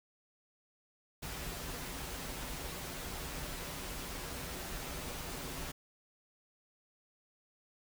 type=noise with comb filter; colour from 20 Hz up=pink; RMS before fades=-42 dBFS; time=1.22-5.72 s; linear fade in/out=10 ms; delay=9.4 ms; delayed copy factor=-0.5; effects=none